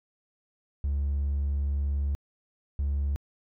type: tone pair in turn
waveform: triangle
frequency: 70.7 / 70.7 Hz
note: C#2 / C#2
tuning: +35 / +35 cents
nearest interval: unison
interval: 0 cents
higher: neither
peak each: -22 dBFS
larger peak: neither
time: 0.84-2.15 / 2.79-3.16 s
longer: first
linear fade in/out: 0 ms
effects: tanh soft clip ceiling -20 dBFS